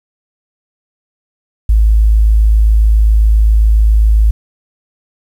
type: tone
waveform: sine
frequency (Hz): 53.7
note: A1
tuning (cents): -41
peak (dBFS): -5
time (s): 1.69-4.31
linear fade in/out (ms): 5
effects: 7-bit